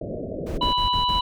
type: low-pass noise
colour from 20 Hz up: white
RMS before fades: -31 dBFS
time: 0.01-0.71 s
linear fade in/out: 5 ms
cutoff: 640 Hz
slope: 96 dB/octave
type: noise bursts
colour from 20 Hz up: brown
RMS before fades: -29 dBFS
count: 5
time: 0.46-1.2 s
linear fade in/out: 10 ms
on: 120 ms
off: 35 ms
type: harmonic tone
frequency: 987.8 Hz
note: B5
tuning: in tune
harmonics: 1 / 3 / 4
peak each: -21 / -26 / -28 dBFS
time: 0.61-1.21 s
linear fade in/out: 5 ms
effects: none